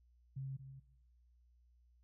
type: tone with echo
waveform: sine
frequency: 134.6 Hz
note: C3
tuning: 49 cents sharp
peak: -40 dBFS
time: 0.36-0.57 s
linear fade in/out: 10 ms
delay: 230 ms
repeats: 1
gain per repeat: -11 dB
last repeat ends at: 0.8 s
effects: noise-tail reverb RT60 1.0 s tail -19 dB re dry + added 60 Hz sine -66 dBFS peak until 2.03 s